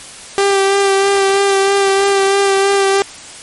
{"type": "tone with vibrato", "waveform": "sawtooth", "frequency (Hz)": 393.8, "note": "G4", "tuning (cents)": 8, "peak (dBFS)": -6, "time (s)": [0.38, 3.02], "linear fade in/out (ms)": 0, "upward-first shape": "sine", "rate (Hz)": 3.1, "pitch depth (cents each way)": 20, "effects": ["white hiss -33 dBFS RMS until 3.42 s", "MP3 48 kbps"]}